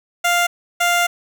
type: tone pair in turn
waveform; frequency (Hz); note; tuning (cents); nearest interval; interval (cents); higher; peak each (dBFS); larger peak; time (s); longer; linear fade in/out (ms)
15% pulse; 698.5 / 698.5; F5 / F5; 0 / 0; unison; 0; neither; -8; neither; 0.24-0.47 / 0.8-1.07; second; 10
effects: none